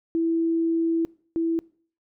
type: tone pair in turn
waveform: sine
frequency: 330.1 / 330.1 Hz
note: E4 / E4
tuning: +2 / +2 cents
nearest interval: unison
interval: 0 cents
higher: neither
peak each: -20 / -21 dBFS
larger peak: first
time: 0.15-1.05 / 1.36-1.59 s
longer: first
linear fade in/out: 0 ms
effects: noise-tail reverb RT60 0.5 s tail -24 dB re dry